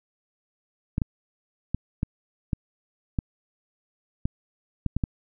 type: clicks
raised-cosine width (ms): 5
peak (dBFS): -12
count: 10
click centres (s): 0.981 / 1.018 / 1.746 / 2.031 / 2.532 / 3.188 / 4.255 / 4.863 / 4.966 / 5.038
effects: none